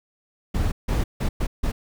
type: noise bursts at uneven times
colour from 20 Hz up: brown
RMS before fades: -22 dBFS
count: 5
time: 0.54-0.72 / 0.88-1.04 / 1.2-1.29 / 1.4-1.47 / 1.63-1.72 s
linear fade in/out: 10 ms
effects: none

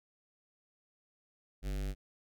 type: tone with notch filter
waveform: square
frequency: 48.83 Hz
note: G1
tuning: 6 cents flat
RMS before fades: -36 dBFS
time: 1.62-1.95 s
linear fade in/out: 50 ms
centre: 1000 Hz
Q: 1.2
effects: none

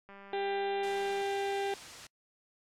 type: click train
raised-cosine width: 0.5 ms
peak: -37 dBFS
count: 224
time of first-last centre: 0.09-1.216 s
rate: 198 Hz
type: harmonic tone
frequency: 396.5 Hz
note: G4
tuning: 20 cents sharp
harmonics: 1 / 2 / 4 / 5 / 6 / 7 / 8 / 9 / 10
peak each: -33 / -35 / -45 / -47 / -48 / -49 / -51 / -50 / -55 dBFS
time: 0.33-1.74 s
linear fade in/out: 2 ms
type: noise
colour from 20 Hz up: white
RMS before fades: -46 dBFS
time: 0.83-2.07 s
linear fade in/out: 5 ms
effects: noise-tail reverb RT60 0.1 s tail -26 dB re dry + low-pass 7000 Hz 12 dB/octave

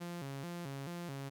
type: tone with vibrato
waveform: sawtooth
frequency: 154.5 Hz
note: D#3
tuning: 12 cents flat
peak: -37 dBFS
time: 0-1.3 s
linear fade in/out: 20 ms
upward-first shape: square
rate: 2.3 Hz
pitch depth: 200 cents each way
effects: none

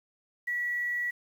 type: tone with quantisation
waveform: sine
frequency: 1939 Hz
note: B6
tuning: 32 cents flat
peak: -28 dBFS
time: 0.47-1.11 s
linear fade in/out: 10 ms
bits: 9
effects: none

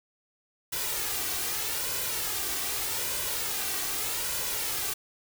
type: noise with flanger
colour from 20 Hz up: white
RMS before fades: -31 dBFS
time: 0.72-4.94 s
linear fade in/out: 10 ms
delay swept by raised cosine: 2 to 2.61 ms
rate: 0.82 Hz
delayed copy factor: +0.55
effects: none

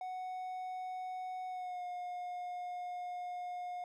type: tone with pitch glide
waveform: triangle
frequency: 740 to 716.9 Hz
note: F#5 to F5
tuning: 0 to +45 cents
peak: -37 dBFS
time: 0.01-3.84 s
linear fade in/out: 2 ms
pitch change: -55 cents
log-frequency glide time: 1.48-1.84 s
effects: none

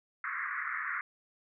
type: band-pass noise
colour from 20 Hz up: white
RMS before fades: -36 dBFS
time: 0.24-1.01 s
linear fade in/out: 2 ms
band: 1100 to 2100 Hz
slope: 96 dB/octave
effects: none

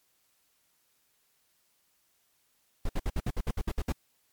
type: noise bursts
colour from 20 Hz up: brown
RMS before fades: -28 dBFS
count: 11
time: 2.85-3.923 s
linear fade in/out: 5 ms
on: 43 ms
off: 60 ms
effects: white hiss -71 dBFS RMS until 4.32 s + MP3 96 kbps

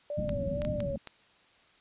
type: tone with vibrato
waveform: sine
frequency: 580 Hz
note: D5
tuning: 22 cents flat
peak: -32 dBFS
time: 0.1-0.96 s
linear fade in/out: 2 ms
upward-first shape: triangle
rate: 2.1 Hz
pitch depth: 86 cents each way
type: low-pass noise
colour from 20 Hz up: white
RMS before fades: -35 dBFS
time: 0.17-0.98 s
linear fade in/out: 10 ms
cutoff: 260 Hz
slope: 48 dB/octave
type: clicks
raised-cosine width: 0.2 ms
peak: -23 dBFS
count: 5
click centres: 0.293 / 0.619 / 0.65 / 0.804 / 1.073 s
effects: white hiss -62 dBFS RMS until 1.8 s + resampled to 8000 Hz

